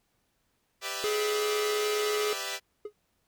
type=chord; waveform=5% pulse; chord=E minor seventh; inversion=first; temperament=equal; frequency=392 / 493.9 / 587.3 / 659.3 Hz; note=G4 / B4 / D5 / E5; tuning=0 / 0 / 0 / 0 cents; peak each=-27 dBFS; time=0.81-2.6 s; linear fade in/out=50 ms
type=tone; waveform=square; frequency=421.5 Hz; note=G#4; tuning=26 cents sharp; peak=-28 dBFS; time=1.04-2.33 s; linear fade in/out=0 ms
type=tone with exponential decay; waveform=triangle; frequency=418.4 Hz; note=G#4; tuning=13 cents sharp; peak=-29 dBFS; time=2.85-2.93 s; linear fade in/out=5 ms; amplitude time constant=16 ms
effects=pink hiss -74 dBFS RMS until 3.27 s